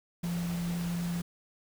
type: tone in noise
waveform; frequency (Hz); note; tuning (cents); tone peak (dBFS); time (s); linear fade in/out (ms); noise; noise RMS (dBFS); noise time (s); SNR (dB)
sine; 172.7; F3; -19; -30; 0.23-1.22; 10; pink; -43; 0.23-1.22; +10
effects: none